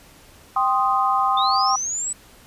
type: chord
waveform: sine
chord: C minor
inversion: second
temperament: equal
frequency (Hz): 784 / 1046.5 / 1244.5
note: G5 / C6 / Eb6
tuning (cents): 0 / 0 / 0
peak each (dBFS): -21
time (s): 0.56-1.76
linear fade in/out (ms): 5
type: linear sweep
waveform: sine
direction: up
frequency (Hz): 3520 to 8010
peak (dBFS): -23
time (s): 1.37-2.13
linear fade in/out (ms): 5
effects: pink hiss -49 dBFS RMS until 2.46 s + resampled to 32000 Hz